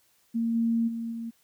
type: tone with level steps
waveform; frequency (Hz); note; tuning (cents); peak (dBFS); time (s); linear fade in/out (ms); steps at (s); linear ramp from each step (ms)
sine; 230; A#3; -23; -24 / -22 / -30 / -32; 0.34-1.31; 20; 0.54 / 0.87 / 1.11; 20
effects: white hiss -66 dBFS RMS until 1.43 s